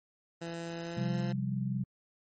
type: tone with pitch glide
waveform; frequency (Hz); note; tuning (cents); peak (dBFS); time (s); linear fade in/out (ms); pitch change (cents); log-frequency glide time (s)
15% pulse; 168 to 172.92; E3 to F3; +33 to -17; -31; 0.41-1.33; 10; +50; 0.81-1.17
type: chord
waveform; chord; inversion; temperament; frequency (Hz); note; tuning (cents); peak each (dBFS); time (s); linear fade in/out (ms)
sine; C suspended fourth; none; equal; 130.81 / 174.61 / 196; C3 / F3 / G3; 0 / 0 / 0; -33 / -38 / -34; 0.97-1.84; 5
effects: MP3 32 kbps